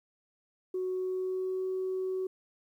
sine tone with pitch glide, 370 to 374.9 Hz, F#4 to F#4, 0 to +23 cents, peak -29 dBFS, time 0.74-2.27 s, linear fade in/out 5 ms, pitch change +23 cents, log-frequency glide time 0.87-1.66 s, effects tanh soft clip ceiling -26 dBFS + 11-bit

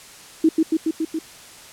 sine tone with echo, 320.1 Hz, D#4, 49 cents sharp, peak -11 dBFS, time 0.44-0.49 s, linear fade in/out 5 ms, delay 140 ms, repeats 5, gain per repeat -2 dB, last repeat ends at 1.19 s, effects white hiss -43 dBFS RMS until 1.72 s + low-pass 10000 Hz 12 dB/octave

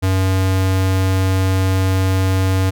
square tone, 94.6 Hz, F#2, 39 cents sharp, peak -14 dBFS, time 0.02-2.71 s, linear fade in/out 20 ms, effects none

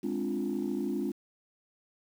sine chord, D half-diminished seventh, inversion second, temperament equal, 207.7 / 261.6 / 293.7 / 349.2 Hz, Ab3 / C4 / D4 / F4, 0 / 0 / 0 / 0 cents, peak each -34 dBFS, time 0.03-1.12 s, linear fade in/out 10 ms, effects tanh soft clip ceiling -23 dBFS + 9-bit

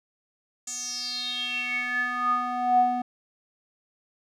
square tone with band-pass filter sweep, 246.9 Hz, B3, in tune, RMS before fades -27 dBFS, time 0.67-3.02 s, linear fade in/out 5 ms, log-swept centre 7200 to 570 Hz, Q 8.6, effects none

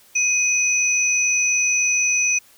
sine tone pair together, 2507 / 5963 Hz, D#7 / F#8, +12 / +13 cents, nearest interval octave + minor third, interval 1501 cents, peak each -19 dBFS, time 0.15-2.39 s, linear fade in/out 10 ms, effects white hiss -52 dBFS RMS until 2.57 s

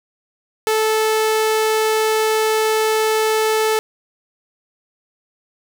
sawtooth tone, 436.9 Hz, A4, 12 cents flat, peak -11 dBFS, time 0.67-3.79 s, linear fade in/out 0 ms, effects none

